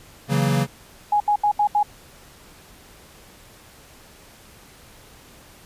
square chord, F# dominant seventh, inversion second, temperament equal, 138.59 / 164.81 / 185 / 233.1 Hz, C#3 / E3 / F#3 / A#3, 0 / 0 / 0 / 0 cents, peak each -21 / -26 / -26 / -27 dBFS, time 0.28-0.67 s, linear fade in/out 50 ms
sine tone bursts, 830.6 Hz, G#5, in tune, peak -15 dBFS, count 5, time 1.12-1.83 s, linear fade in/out 5 ms, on 82 ms, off 75 ms
effects pink hiss -48 dBFS RMS until 5.65 s + resampled to 32000 Hz

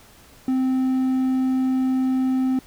triangle tone, 260 Hz, C4, 11 cents flat, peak -16 dBFS, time 0.48-2.59 s, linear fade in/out 2 ms, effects pink hiss -50 dBFS RMS until 2.66 s

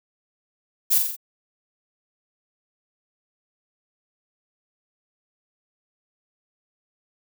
violet noise with echo, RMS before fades -18 dBFS, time 0.9-0.99 s, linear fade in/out 20 ms, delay 44 ms, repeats 4, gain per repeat -4 dB, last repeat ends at 1.166 s, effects none

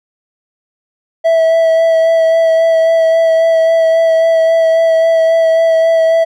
triangle tone with vibrato, 654 Hz, E5, 14 cents flat, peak -5 dBFS, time 1.24-6.25 s, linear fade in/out 20 ms, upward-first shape sine, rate 3.7 Hz, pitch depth 15 cents each way, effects none

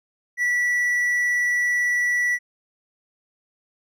triangle tone, 1953 Hz, B6, 20 cents flat, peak -17 dBFS, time 0.37-2.39 s, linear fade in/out 50 ms, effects none

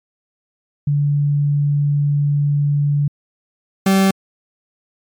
sine / 40% pulse tone pair in turn, 144.6 / 193.02 Hz, D3 / G3, -27 / -27 cents, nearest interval perfect fourth, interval 500 cents, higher second, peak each -13 / -10 dBFS, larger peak second, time 0.87-3.08 / 3.86-4.11 s, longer first, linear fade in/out 5 ms, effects MP3 96 kbps

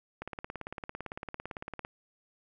click train, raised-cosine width 0.5 ms, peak -23 dBFS, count 30, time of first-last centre 0.22-1.849 s, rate 17.8 Hz, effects none

